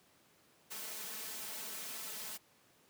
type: noise with comb filter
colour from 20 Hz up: white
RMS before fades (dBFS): -44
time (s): 0.7-2.38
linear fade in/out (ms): 20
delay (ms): 4.6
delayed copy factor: +0.75
effects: pink hiss -67 dBFS RMS until 2.89 s + high-pass 150 Hz 12 dB/octave